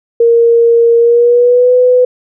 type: tone with pitch glide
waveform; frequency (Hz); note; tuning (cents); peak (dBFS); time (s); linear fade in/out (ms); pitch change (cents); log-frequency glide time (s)
sine; 466.2 to 499.7; A#4 to B4; 0 to +20; -4; 0.2-2.05; 5; +120; 0.98-1.73
effects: none